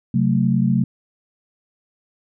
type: chord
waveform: sine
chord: F# diminished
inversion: second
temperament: just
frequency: 133.2 / 185 / 222 Hz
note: C3 / F#3 / A3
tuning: +31 / 0 / +16 cents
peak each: -19 dBFS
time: 0.14-0.84 s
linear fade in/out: 5 ms
effects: none